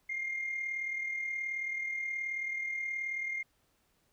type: tone with amplitude modulation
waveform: sine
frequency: 2118 Hz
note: C7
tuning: 21 cents sharp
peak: -30 dBFS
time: 0.09-3.43 s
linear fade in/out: 10 ms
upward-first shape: sine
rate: 38.7 Hz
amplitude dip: 50%
effects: tanh soft clip ceiling -28 dBFS + pink hiss -73 dBFS RMS until 4.12 s